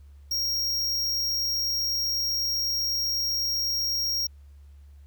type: tone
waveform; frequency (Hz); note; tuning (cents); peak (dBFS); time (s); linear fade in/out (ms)
square; 5588; F8; 0; -25; 0.31-4.27; 5
effects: added 71 Hz sine -46 dBFS peak until 5.06 s + pink hiss -69 dBFS RMS until 5.06 s